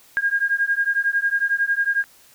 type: beating tone pair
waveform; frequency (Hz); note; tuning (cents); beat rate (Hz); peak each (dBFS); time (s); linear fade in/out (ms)
sine; 1617 / 1628; G#6 / G#6; -47 / -35; 11; -21; 0.17-2.04; 0
effects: white hiss -52 dBFS RMS until 2.34 s